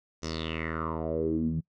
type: tone with low-pass filter sweep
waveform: 10% pulse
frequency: 80.5 Hz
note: E2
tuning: 41 cents flat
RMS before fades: -31 dBFS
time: 0.22-1.61 s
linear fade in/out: 20 ms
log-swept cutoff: 6100 to 160 Hz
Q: 5.6
effects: noise-tail reverb RT60 0.1 s tail -24 dB re dry